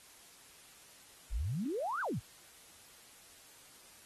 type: exponential two-way sweep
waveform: sine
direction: up then down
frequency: 43.28 to 1600 to 87 Hz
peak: -33 dBFS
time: 1.31-2.2 s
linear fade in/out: 20 ms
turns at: 2.01 s
effects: white hiss -58 dBFS RMS until 4.05 s + AAC 32 kbps